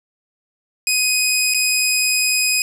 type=tone with dropouts; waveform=15% pulse; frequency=2506 Hz; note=D#7; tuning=12 cents sharp; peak=-8 dBFS; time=0.87-2.62 s; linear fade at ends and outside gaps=1 ms; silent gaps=1.538-1.545 s; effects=none